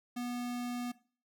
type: tone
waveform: square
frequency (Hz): 243.9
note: B3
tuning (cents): -21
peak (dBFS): -36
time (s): 0.16-0.92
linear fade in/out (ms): 10
effects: noise-tail reverb RT60 0.4 s tail -18 dB re dry